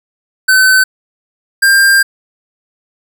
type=tone pair in turn; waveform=square; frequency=1524 / 1594 Hz; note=G6 / G6; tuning=-49 / +28 cents; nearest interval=minor second; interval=77 cents; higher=second; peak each=-6 dBFS; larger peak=neither; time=0.48-0.84 / 1.62-2.03 s; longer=second; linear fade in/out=10 ms; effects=none